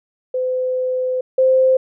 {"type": "tone pair in turn", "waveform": "sine", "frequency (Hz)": [510, 520.7], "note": ["C5", "C5"], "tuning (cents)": [-44, -8], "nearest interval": "unison", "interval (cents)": 36, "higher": "second", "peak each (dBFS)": [-17, -10], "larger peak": "second", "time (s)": [[0.34, 1.21], [1.38, 1.77]], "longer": "first", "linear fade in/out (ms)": 5, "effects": []}